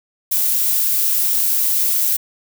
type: noise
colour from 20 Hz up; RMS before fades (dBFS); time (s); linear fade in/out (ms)
violet; -17; 0.31-2.17; 10
effects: none